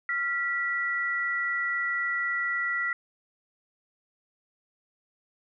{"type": "tone pair together", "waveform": "sine", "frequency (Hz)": [1381.7, 1954], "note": ["F6", "B6"], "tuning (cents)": [-19, -19], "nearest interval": "tritone", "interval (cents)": 600, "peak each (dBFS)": [-31, -27], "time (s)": [0.09, 2.93], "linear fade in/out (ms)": 2, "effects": []}